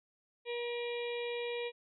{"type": "harmonic tone", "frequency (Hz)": 477.5, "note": "A#4", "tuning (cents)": 42, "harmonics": [1, 2, 4, 5, 6, 7, 8], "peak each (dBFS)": [-36, -48, -50, -44, -51, -51, -50], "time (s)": [0.45, 1.72], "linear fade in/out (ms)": 50, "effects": []}